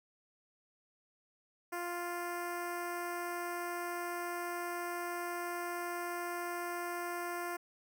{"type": "tone with notch filter", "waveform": "10% pulse", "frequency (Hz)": 349.2, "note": "F4", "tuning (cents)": 0, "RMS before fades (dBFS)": -39, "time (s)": [1.72, 7.57], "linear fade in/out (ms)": 10, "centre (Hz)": 4000, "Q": 0.7, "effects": []}